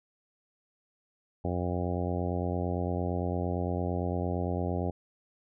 harmonic tone, 88.8 Hz, F2, 29 cents sharp, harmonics 1 / 2 / 3 / 4 / 5 / 6 / 7 / 8 / 9, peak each -32 / -35 / -37 / -38 / -39 / -40 / -40 / -41 / -42 dBFS, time 1.44-4.91 s, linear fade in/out 10 ms, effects none

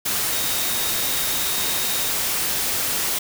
sine tone in noise, 3729 Hz, A#7, in tune, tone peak -31 dBFS, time 0.32-2.11 s, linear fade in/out 10 ms, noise white, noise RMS -23 dBFS, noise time 0.05-3.19 s, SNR -11 dB, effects none

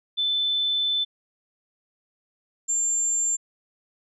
sine tone pair in turn, 3520 / 7314 Hz, A7 / A#8, 0 / -34 cents, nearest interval octave + minor second, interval 1266 cents, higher second, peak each -21 dBFS, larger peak neither, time 0.17-1.05 / 2.68-3.37 s, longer first, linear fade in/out 20 ms, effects none

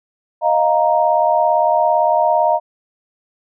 sine chord, Eb suspended second, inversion none, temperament just, 622.3 / 700 / 933.4 Hz, Eb5 / F5 / Bb5, 0 / +4 / +2 cents, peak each -16 dBFS, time 0.41-2.6 s, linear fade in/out 50 ms, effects none

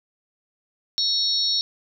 sine tone cluster, 3806 / 4354 / 5480 Hz, A#7 / C#8 / F8, +35 / -32 / -34 cents, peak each -24 dBFS, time 0.98-1.61 s, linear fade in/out 0 ms, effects none

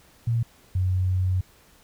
sine tone pair in turn, 116.4 / 92.39 Hz, A#2 / F#2, -2 / -2 cents, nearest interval major third, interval 400 cents, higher first, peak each -20 / -20 dBFS, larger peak neither, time 0.27-0.43 / 0.75-1.41 s, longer second, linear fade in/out 5 ms, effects pink hiss -56 dBFS RMS until 1.83 s

